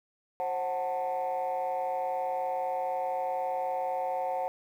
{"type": "chord", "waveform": "sine", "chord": "F# diminished", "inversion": "second", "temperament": "just", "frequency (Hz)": [532.8, 740, 888], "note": ["C5", "F#5", "A5"], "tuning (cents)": [31, 0, 16], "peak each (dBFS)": [-32, -30, -34], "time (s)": [0.4, 4.48], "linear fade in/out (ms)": 0, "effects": ["tanh soft clip ceiling -24 dBFS", "10-bit"]}